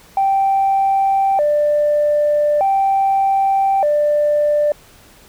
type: tone with vibrato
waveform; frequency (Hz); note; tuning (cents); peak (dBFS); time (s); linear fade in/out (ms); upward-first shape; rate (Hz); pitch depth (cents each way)
sine; 680; F5; -46; -11; 0.17-4.72; 2; square; 0.41; 240
effects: tanh soft clip ceiling -8 dBFS + pink hiss -46 dBFS RMS until 5.28 s